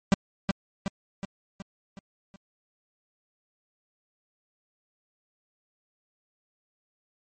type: tone with echo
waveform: 45% pulse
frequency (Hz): 196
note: G3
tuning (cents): 0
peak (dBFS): -16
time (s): 0.12-0.14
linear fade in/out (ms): 0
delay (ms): 370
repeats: 6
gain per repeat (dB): -5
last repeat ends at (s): 2.36
effects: MP3 32 kbps